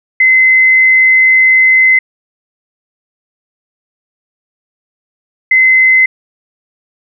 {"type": "tone pair in turn", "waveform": "sine", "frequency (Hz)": [2051, 2051], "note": ["C7", "C7"], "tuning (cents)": [-35, -35], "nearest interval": "unison", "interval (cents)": 0, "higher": "neither", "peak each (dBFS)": -4, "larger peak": "neither", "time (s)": [[0.2, 1.99], [5.51, 6.06]], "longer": "first", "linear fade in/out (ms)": 5, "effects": []}